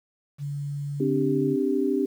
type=tone; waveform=sine; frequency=143.2 Hz; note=D3; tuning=43 cents flat; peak=-28 dBFS; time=0.38-1.57 s; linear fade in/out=50 ms
type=chord; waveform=sine; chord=C suspended second; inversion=none; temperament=just; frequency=261.6 / 294.3 / 392.4 Hz; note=C4 / D4 / G4; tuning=0 / +4 / +2 cents; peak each=-26 / -26 / -25 dBFS; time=1-2.06 s; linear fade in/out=5 ms
effects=9-bit